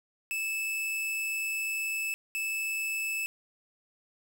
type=tone bursts at uneven times; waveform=45% pulse; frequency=2621 Hz; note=E7; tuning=11 cents flat; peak=-30 dBFS; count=2; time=0.31-2.14 / 2.35-3.26 s; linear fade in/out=0 ms; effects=none